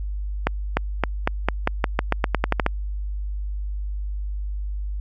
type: accelerating click train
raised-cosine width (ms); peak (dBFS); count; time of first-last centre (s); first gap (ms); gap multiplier
0.5; -3; 15; 0.47-2.664; 300; 0.89
effects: added 50 Hz sine -25 dBFS peak until 5 s